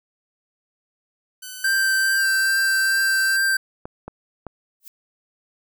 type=tone with pitch glide; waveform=5% pulse; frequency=1509 to 1352.2 Hz; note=F#6 to E6; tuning=+34 to +44 cents; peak=-23 dBFS; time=1.42-3.37 s; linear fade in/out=10 ms; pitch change=-190 cents; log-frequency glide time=2.14-2.27 s
type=tone with vibrato; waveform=square; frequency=1568 Hz; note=G6; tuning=in tune; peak=-18 dBFS; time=1.64-3.57 s; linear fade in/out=5 ms; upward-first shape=triangle; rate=2.4 Hz; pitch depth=12 cents each way
type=clicks; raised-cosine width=1 ms; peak=-19 dBFS; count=3; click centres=3.855 / 4.08 / 4.467 s
type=noise with exponential growth; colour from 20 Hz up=violet; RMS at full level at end=-35 dBFS; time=4.8-4.88 s; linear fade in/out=1 ms; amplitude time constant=16 ms
effects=none